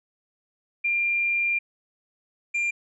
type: tone pair in turn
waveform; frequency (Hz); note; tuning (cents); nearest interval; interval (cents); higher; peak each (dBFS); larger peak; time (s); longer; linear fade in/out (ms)
sine / triangle; 2390 / 2390; D7 / D7; +30 / +30; unison; 0; neither; -21; neither; 0.84-1.59 / 2.54-2.71; first; 10
effects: resampled to 22050 Hz